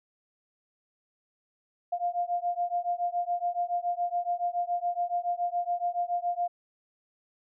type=beating tone pair; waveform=sine; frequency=698.5 / 705.6 Hz; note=F5 / F5; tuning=0 / +18 cents; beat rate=7.1 Hz; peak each=-30 dBFS; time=1.92-6.48 s; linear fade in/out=10 ms; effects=none